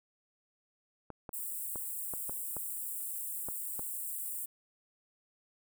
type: clicks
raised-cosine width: 1 ms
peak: -28 dBFS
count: 8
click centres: 1.103 / 1.292 / 1.758 / 2.137 / 2.295 / 2.567 / 3.486 / 3.794 s
type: high-pass noise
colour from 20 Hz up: white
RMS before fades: -39 dBFS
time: 1.33-4.46 s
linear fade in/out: 10 ms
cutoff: 7700 Hz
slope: 96 dB/octave
effects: none